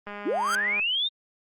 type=click train; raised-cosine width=0.5 ms; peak=-23 dBFS; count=150; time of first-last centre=0.07-0.797 s; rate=205 Hz
type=linear sweep; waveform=sine; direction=up; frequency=229.9 to 3729 Hz; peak=-23 dBFS; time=0.25-1.09 s; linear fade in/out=20 ms
type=tone with exponential growth; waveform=10% pulse; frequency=1589 Hz; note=G6; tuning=23 cents sharp; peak=-18 dBFS; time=0.29-0.55 s; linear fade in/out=0 ms; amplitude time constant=55 ms
effects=Opus 32 kbps